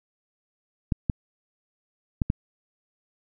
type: clicks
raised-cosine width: 5 ms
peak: -10 dBFS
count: 4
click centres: 0.922 / 1.098 / 2.218 / 2.301 s
effects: none